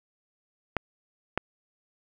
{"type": "clicks", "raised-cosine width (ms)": 0.5, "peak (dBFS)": -10, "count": 2, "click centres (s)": [0.767, 1.376], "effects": ["8-bit"]}